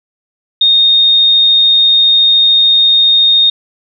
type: tone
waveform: sine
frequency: 3693 Hz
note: A#7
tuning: 17 cents flat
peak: -5 dBFS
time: 0.61-3.5 s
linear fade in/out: 5 ms
effects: none